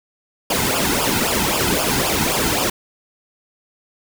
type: noise with flanger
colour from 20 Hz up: pink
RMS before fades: -19 dBFS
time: 0.5-2.7 s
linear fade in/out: 5 ms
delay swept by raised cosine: 0.49 to 1.79 ms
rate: 3.8 Hz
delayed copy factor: -0.8
effects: none